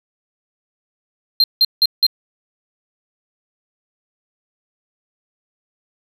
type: tone bursts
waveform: triangle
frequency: 4175 Hz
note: C8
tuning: 5 cents flat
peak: -8 dBFS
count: 4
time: 1.4-2.066 s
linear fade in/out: 2 ms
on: 39 ms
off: 170 ms
effects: none